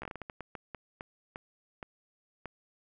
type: slowing click train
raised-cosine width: 0.5 ms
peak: -25 dBFS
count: 15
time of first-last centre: 0.02-2.457 s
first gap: 14 ms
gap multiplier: 1.34
effects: none